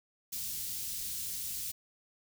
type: band-stop noise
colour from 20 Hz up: white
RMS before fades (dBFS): -38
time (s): 0.32-1.72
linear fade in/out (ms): 10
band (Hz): 150 to 4200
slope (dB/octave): 12
effects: none